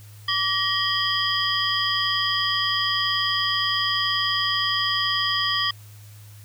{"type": "tone cluster", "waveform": "sine", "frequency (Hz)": [1150, 1892, 3130, 3309, 4921], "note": ["D6", "A#6", "G7", "G#7", "D#8"], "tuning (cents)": [-37, 25, -3, -7, -20], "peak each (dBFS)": -27, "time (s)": [0.28, 5.71], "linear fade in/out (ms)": 5, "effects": ["added 104 Hz sine -42 dBFS peak until 6.44 s", "white hiss -52 dBFS RMS until 6.44 s"]}